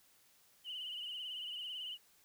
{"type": "tone with vibrato", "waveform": "sine", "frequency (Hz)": 2960, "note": "F#7", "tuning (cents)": 0, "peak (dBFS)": -40, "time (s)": [0.64, 1.98], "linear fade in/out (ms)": 50, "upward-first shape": "sine", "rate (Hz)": 18, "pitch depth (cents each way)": 68, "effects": ["tanh soft clip ceiling -36 dBFS", "white hiss -68 dBFS RMS until 2.24 s"]}